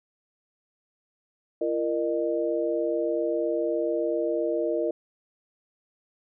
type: tone cluster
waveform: sine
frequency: 339.4 / 466.8 / 611 Hz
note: F4 / A#4 / D#5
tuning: -49 / +2 / -32 cents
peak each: -28 dBFS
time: 1.61-4.91 s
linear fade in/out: 5 ms
effects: none